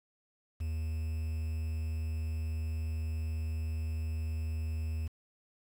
triangle tone with quantisation, 79.7 Hz, D#2, 42 cents sharp, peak -30 dBFS, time 0.6-5.08 s, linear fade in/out 10 ms, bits 9, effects none

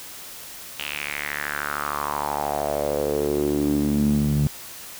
sawtooth tone with band-pass filter sweep, 73.1 Hz, D2, 7 cents flat, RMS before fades -24 dBFS, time 0.79-4.47 s, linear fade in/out 0 ms, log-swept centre 2900 to 160 Hz, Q 4.7, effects white hiss -39 dBFS RMS until 4.99 s

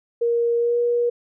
sine tone with pitch glide, 470 to 478.2 Hz, A#4 to A#4, +14 to +44 cents, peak -17 dBFS, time 0.21-1.1 s, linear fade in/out 10 ms, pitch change +30 cents, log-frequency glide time 0.57-0.78 s, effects none

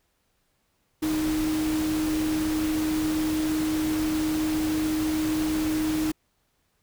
sine tone in noise, 311.1 Hz, D#4, in tune, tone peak -23 dBFS, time 1.02-6.12 s, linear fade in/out 10 ms, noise pink, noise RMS -34 dBFS, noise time 1.02-6.12 s, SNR +8 dB, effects pink hiss -71 dBFS RMS until 6.82 s

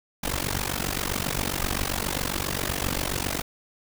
pink noise with amplitude modulation, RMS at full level -24 dBFS, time 0.23-3.42 s, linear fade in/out 10 ms, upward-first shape sine, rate 47.5 Hz, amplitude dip 95%, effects none

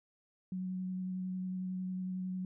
sine tone with vibrato, 185 Hz, F#3, in tune, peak -35 dBFS, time 0.52-2.45 s, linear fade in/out 2 ms, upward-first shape square, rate 11 Hz, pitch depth 9 cents each way, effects none

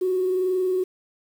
sine tone with frequency modulation, 370 Hz, F#4, in tune, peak -19 dBFS, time 0.01-0.84 s, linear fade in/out 10 ms, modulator 21.8 Hz, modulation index 0.3, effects tanh soft clip ceiling -15 dBFS + 8-bit

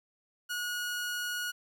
sawtooth tone, 1451 Hz, F#6, 34 cents flat, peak -29 dBFS, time 0.49-1.52 s, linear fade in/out 20 ms, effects 11-bit

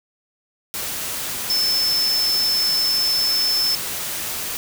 sine tone in noise, 5274 Hz, E8, in tune, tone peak -17 dBFS, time 1.5-3.75 s, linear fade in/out 0 ms, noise white, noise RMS -27 dBFS, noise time 0.74-4.57 s, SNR +7 dB, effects none

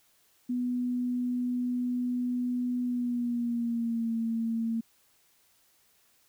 sine tone with pitch glide, 246.9 to 227.7 Hz, B3 to A#3, 0 to -40 cents, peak -27 dBFS, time 0.49-4.81 s, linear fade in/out 10 ms, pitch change -140 cents, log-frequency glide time 2.83-4.14 s, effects white hiss -66 dBFS RMS until 6.28 s

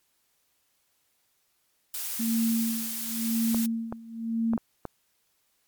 blue noise, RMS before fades -33 dBFS, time 1.94-3.66 s, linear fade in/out 2 ms
sine tone with tremolo, 227.7 Hz, A#3, 40 cents flat, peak -22 dBFS, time 2.19-4.57 s, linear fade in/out 10 ms, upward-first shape sine, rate 0.95 Hz, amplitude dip 90%
clicks, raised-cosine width 1 ms, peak -19 dBFS, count 5, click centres 3.546 / 3.925 / 4.535 / 4.578 / 4.853 s
effects white hiss -71 dBFS RMS until 5.67 s + MP3 96 kbps

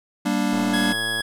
square chord, G minor, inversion none, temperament equal with one note detuned, 196 / 236.1 / 293.7 Hz, G3 / Bb3 / D4, 0 / +22 / 0 cents, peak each -25 dBFS, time 0.25-0.93 s, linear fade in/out 10 ms
click train, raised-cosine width 1 ms, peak -20 dBFS, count 76, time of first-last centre 0.53-1.206 s, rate 111 Hz
25% pulse tone, 1671 Hz, G#6, 10 cents sharp, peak -19 dBFS, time 0.73-1.22 s, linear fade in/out 10 ms
effects low-pass 12000 Hz 12 dB/octave

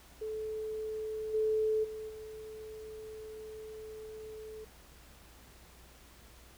sine tone with level steps, 434.6 Hz, A4, 21 cents flat, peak -35 / -27 / -39 / -43 dBFS, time 0.21-4.65 s, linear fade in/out 10 ms, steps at 1.33 / 1.83 / 2.08 s, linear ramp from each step 20 ms, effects added 60 Hz sine -58 dBFS peak until 6.57 s + pink hiss -58 dBFS RMS until 6.57 s

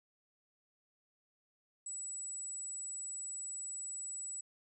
sine tone, 7880 Hz, B8, 5 cents flat, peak -40 dBFS, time 1.86-4.41 s, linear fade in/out 5 ms, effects none

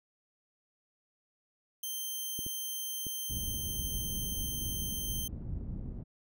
5% pulse tone, 3136 Hz, G7, in tune, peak -27 dBFS, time 1.83-5.28 s, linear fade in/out 5 ms
clicks, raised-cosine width 3 ms, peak -29 dBFS, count 3, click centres 2.391 / 2.465 / 3.067 s
pink low-pass noise, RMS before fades -39 dBFS, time 3.29-6.04 s, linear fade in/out 20 ms, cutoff 190 Hz, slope 12 dB/octave
effects none

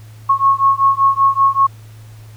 sine beating tone pair, 1092 / 1097.2 Hz, C#6 / C#6, -26 / -18 cents, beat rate 5.2 Hz, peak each -13 dBFS, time 0.29-1.67 s, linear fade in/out 10 ms, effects added 109 Hz sine -35 dBFS peak until 2.36 s + pink hiss -48 dBFS RMS until 2.36 s

